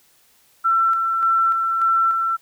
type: tone with tremolo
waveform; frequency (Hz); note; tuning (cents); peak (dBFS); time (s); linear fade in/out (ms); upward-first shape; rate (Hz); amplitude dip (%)
sine; 1344; E6; +33; -14; 0.64-2.37; 20; square; 1.7; 35
effects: white hiss -57 dBFS RMS until 2.41 s